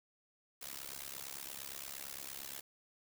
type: noise with amplitude modulation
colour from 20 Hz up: white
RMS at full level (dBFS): -42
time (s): 0.61-2.61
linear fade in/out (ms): 10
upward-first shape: sine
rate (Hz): 68.7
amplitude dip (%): 100
effects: none